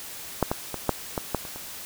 clicks, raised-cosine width 1 ms, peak -6 / -10 / -16 / -6 / -12 / -9 / -24 / -24 dBFS, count 8, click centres 0.427 / 0.515 / 0.743 / 0.893 / 1.178 / 1.347 / 1.452 / 1.56 s, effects white hiss -39 dBFS RMS until 1.85 s

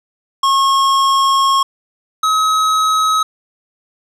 square tone pair in turn, 1087 / 1276.7 Hz, C#6 / D#6, -34 / +44 cents, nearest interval minor third, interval 278 cents, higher second, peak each -11 / -12 dBFS, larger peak first, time 0.43-1.63 / 2.23-3.23 s, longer first, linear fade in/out 5 ms, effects low-pass 8000 Hz 12 dB/octave + 8-bit

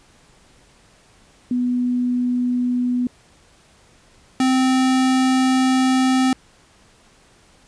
sine / square tone pair in turn, 246.9 / 259.6 Hz, B3 / C4, 0 / -13 cents, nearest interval minor second, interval 87 cents, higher second, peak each -17 / -15 dBFS, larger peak second, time 1.51-3.07 / 4.4-6.33 s, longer second, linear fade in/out 2 ms, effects pink hiss -53 dBFS RMS until 7.67 s + resampled to 22050 Hz

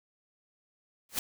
white noise with exponential growth, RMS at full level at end -26 dBFS, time 1.09-1.19 s, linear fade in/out 2 ms, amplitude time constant 21 ms, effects none

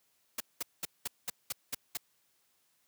white noise bursts, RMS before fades -35 dBFS, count 8, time 0.38-1.972 s, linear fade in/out 5 ms, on 24 ms, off 200 ms, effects white hiss -73 dBFS RMS until 2.87 s + high-pass 80 Hz 12 dB/octave

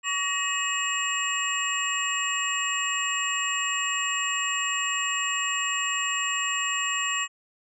sine tone cluster, 1134 / 1884 / 2561 / 2894 / 7410 Hz, C#6 / A#6 / D#7 / F#7 / A#8, +39 / +18 / +49 / -39 / -11 cents, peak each -31 dBFS, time 0.03-7.28 s, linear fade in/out 50 ms, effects none

